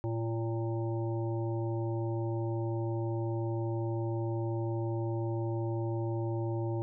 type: harmonic tone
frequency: 114.1 Hz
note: A#2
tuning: 37 cents flat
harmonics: 1 / 3 / 5 / 7 / 8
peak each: -32 / -35 / -42 / -46 / -47 dBFS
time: 0.04-6.82 s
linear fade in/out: 0 ms
effects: none